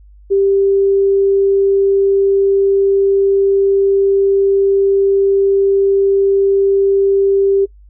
sine tone, 393.4 Hz, G4, 6 cents sharp, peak -9 dBFS, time 0.3-7.66 s, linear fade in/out 20 ms, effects noise-tail reverb RT60 0.1 s tail -22 dB re dry + added 50 Hz sine -39 dBFS peak until 7.89 s

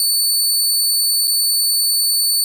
20% pulse tone with dropouts, 4490 Hz, C#8, 21 cents sharp, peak -8 dBFS, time 0-2.44 s, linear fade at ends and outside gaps 1 ms, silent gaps 1.273-1.278 s, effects none

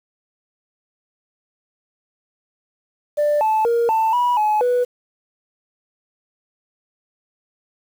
sine tone with pitch steps, 591 / 872 / 468.8 / 888 / 975 / 850 / 492.1 Hz, D5 / A5 / A#4 / A5 / B5 / G#5 / B4, +11 / -16 / +10 / +16 / -23 / +40 / -6 cents, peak -13 dBFS, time 3.17-4.85 s, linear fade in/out 20 ms, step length 240 ms, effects tanh soft clip ceiling -12 dBFS + 7-bit

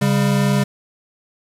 square tone pair together, 138.5 / 199.52 Hz, C#3 / G3, -1 / +31 cents, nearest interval tritone, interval 632 cents, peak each -18 dBFS, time 0.01-0.64 s, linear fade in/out 10 ms, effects resampled to 32000 Hz + 7-bit

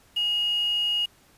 sine tone with quantisation, 2872 Hz, F7, 48 cents sharp, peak -22 dBFS, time 0.16-1.06 s, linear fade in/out 10 ms, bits 7, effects pink hiss -58 dBFS RMS until 1.37 s + resampled to 32000 Hz

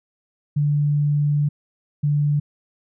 sine tone pair in turn, 146.5 / 146.5 Hz, D3 / D3, -4 / -4 cents, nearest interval unison, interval 0 cents, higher neither, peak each -16 dBFS, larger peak neither, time 0.56-1.49 / 2.03-2.4 s, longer first, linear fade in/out 10 ms, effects none

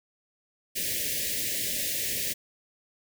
white band-stop noise, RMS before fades -30 dBFS, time 0.75-2.34 s, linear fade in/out 20 ms, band 630 to 1700 Hz, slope 96 dB/octave, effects none

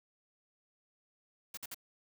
white noise bursts, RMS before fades -43 dBFS, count 3, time 1.54-1.745 s, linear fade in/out 5 ms, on 33 ms, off 53 ms, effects none

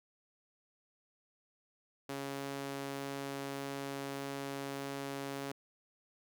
sawtooth tone with high-pass filter, 138.59 Hz, C#3, in tune, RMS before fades -41 dBFS, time 2.09-5.52 s, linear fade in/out 5 ms, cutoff 290 Hz, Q 0.96, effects none

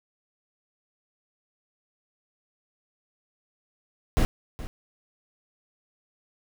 brown noise with echo, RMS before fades -20 dBFS, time 4.17-4.25 s, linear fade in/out 0 ms, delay 420 ms, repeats 1, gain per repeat -15 dB, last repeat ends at 4.67 s, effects none

